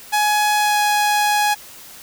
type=tone with pitch glide; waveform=sawtooth; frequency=840 to 833.7 Hz; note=G#5 to G#5; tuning=+19 to +6 cents; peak=-11 dBFS; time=0.12-1.55 s; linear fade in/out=20 ms; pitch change=-13 cents; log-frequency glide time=0.56-0.79 s; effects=white hiss -40 dBFS RMS until 2.02 s